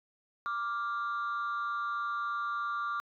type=tone pair together; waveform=sine; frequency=1173.7 / 1396.9 Hz; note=D6 / F6; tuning=-1 / 0 cents; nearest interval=minor third; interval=301 cents; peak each=-31 / -34 dBFS; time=0.46-3 s; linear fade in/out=0 ms; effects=tanh soft clip ceiling -28 dBFS